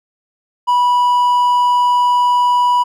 triangle tone, 980 Hz, B5, 14 cents flat, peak -8 dBFS, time 0.67-2.84 s, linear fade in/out 20 ms, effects none

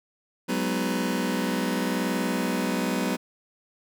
sawtooth chord, G# minor seventh, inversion third, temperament just, 186.89 / 207.7 / 249.2 / 311.5 Hz, F#3 / G#3 / B3 / D#4, +18 / 0 / +16 / +2 cents, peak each -25 / -28 / -24 / -29 dBFS, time 0.48-3.17 s, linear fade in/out 20 ms, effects none

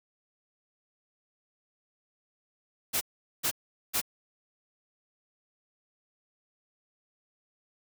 white noise bursts, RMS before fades -28 dBFS, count 3, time 2.93-4.016 s, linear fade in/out 20 ms, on 82 ms, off 420 ms, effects none

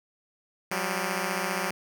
5% pulse beating tone pair, 180 / 195 Hz, F#3 / G3, -47 / -9 cents, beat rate 15 Hz, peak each -19 dBFS, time 0.71-1.71 s, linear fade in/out 5 ms, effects none

